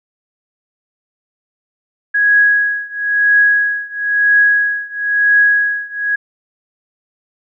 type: tone with tremolo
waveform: sine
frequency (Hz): 1661.2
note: G#6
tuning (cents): 0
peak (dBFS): -6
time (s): 2.14-6.16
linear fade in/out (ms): 10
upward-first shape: triangle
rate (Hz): 1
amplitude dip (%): 95
effects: none